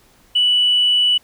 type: tone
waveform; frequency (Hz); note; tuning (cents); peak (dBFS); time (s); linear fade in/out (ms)
sine; 2960; F#7; 0; -11; 0.35-1.18; 10
effects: tanh soft clip ceiling -7 dBFS + pink hiss -53 dBFS RMS until 1.23 s